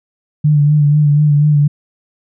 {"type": "tone with vibrato", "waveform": "sine", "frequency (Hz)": 148, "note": "D3", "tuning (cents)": 14, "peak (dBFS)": -7, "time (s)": [0.44, 1.68], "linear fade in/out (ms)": 10, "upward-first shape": "sine", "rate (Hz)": 4.1, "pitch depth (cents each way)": 37, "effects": []}